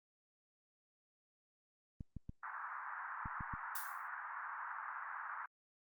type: clicks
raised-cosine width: 5 ms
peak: -33 dBFS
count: 6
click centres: 2.008 / 2.167 / 2.294 / 3.258 / 3.408 / 3.538 s
type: band-pass noise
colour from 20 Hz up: pink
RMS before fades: -46 dBFS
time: 2.43-5.46 s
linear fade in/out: 5 ms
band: 920 to 1700 Hz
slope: 48 dB/octave
type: noise with exponential decay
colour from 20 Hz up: violet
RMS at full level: -39 dBFS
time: 3.75-4.08 s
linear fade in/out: 5 ms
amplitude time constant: 70 ms
effects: Opus 32 kbps